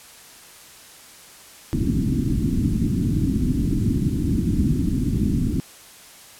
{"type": "low-pass noise", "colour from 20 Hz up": "white", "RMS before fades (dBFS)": -21, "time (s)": [1.73, 5.6], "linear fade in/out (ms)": 0, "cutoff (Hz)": 300, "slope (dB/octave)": 48, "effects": ["white hiss -45 dBFS RMS until 6.39 s", "low-pass 12000 Hz 12 dB/octave"]}